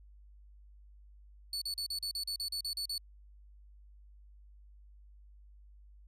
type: tone bursts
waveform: 40% pulse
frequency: 4453 Hz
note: C#8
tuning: 7 cents sharp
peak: -33 dBFS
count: 12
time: 1.53-2.98 s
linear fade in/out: 2 ms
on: 86 ms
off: 38 ms
effects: added 50 Hz sine -54 dBFS peak until 6.07 s + resampled to 32000 Hz